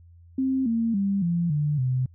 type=tone with pitch steps; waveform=sine; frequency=264.1 / 228.6 / 197.85 / 171.25 / 148.22 / 128.29 Hz; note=C4 / A#3 / G3 / F3 / D3 / C3; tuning=+16 / -34 / +16 / -34 / +16 / -34 cents; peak=-21 dBFS; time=0.38-2.06 s; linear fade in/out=5 ms; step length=280 ms; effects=added 85 Hz sine -48 dBFS peak until 2.14 s